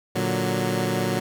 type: chord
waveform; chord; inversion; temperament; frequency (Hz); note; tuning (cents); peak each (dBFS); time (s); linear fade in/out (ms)
15% pulse; Bb augmented; none; equal; 116.54 / 146.83 / 185; Bb2 / D3 / F#3; 0 / 0 / 0; -20 / -23 / -19; 0.15-1.2; 10
effects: none